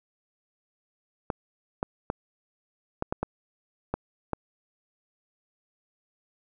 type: clicks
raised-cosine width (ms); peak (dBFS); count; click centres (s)
1; -13; 8; 1.302 / 1.829 / 2.101 / 3.024 / 3.125 / 3.23 / 3.94 / 4.333
effects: none